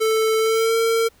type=tone with pitch glide; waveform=square; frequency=441.1 to 455.1 Hz; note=A4 to A#4; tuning=+4 to -42 cents; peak=-17 dBFS; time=0-1.09 s; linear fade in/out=20 ms; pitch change=+54 cents; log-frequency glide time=0.38-0.76 s; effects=pink hiss -56 dBFS RMS until 1.2 s